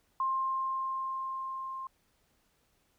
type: tone with level ramp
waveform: sine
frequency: 1058 Hz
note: C6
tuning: 19 cents sharp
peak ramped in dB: -27 to -37 dBFS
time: 0.2-1.87 s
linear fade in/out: 2 ms
effects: pink hiss -72 dBFS RMS until 2.98 s